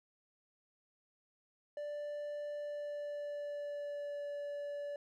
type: tone with pitch glide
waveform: triangle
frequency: 587.3 to 577.2 Hz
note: D5 to D5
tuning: 0 to -30 cents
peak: -37 dBFS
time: 1.77-4.96 s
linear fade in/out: 2 ms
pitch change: -30 cents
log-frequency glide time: 2.56-4.26 s
effects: none